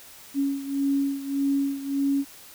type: beating tone pair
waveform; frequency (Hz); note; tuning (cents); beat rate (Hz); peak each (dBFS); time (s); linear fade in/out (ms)
sine; 277.2 / 278.9; C#4 / C#4; 0 / +11; 1.7; -24 / -28; 0.34-2.25; 50
effects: white hiss -47 dBFS RMS until 2.54 s